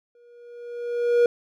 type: tone with exponential growth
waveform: triangle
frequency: 478.2 Hz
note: A#4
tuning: 44 cents sharp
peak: -11 dBFS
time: 0.15-1.26 s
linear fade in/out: 2 ms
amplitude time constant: 240 ms
effects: none